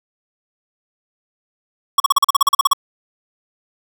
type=tone bursts; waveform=square; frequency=1115 Hz; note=C#6; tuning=10 cents sharp; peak=-9 dBFS; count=13; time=1.98-2.733 s; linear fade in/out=5 ms; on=21 ms; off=40 ms; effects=none